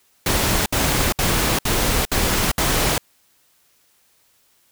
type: noise bursts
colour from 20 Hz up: pink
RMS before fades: -19 dBFS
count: 6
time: 0.26-2.98 s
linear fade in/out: 2 ms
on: 400 ms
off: 64 ms
effects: white hiss -60 dBFS RMS until 4.71 s